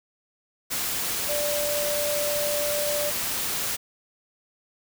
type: tone in noise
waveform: sine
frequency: 587.3 Hz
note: D5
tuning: in tune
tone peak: -26 dBFS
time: 1.28-3.11 s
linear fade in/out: 20 ms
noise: white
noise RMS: -28 dBFS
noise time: 0.7-3.77 s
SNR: -1 dB
effects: none